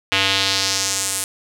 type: tone with band-pass filter sweep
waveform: square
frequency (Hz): 97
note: G2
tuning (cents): -18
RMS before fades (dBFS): -20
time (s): 0.12-1.24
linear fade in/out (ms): 0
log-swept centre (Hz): 2800 to 9600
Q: 2
effects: none